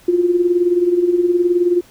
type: tone with tremolo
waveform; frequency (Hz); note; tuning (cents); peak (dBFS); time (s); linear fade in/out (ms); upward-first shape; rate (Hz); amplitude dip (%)
sine; 352.1; F4; +14; -9; 0.08-1.81; 5; sine; 19; 65
effects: pink hiss -48 dBFS RMS until 1.9 s